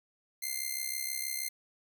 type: tone with amplitude modulation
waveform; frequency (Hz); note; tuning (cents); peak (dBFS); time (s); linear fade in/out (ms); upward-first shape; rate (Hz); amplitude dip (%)
5% pulse; 2093; C7; 0; -20; 0.42-1.49; 10; sine; 66.3; 75
effects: none